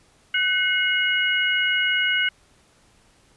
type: tone cluster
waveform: sine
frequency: 1502 / 2156 / 2901 Hz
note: F#6 / C#7 / F#7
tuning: +26 / -49 / -35 cents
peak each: -23 dBFS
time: 0.34-2.29 s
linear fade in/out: 5 ms
effects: pink hiss -58 dBFS RMS until 3.36 s + resampled to 24000 Hz